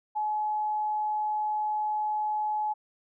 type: tone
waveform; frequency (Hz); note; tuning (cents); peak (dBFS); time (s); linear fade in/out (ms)
sine; 850; G#5; +40; -26; 0.15-2.74; 20
effects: none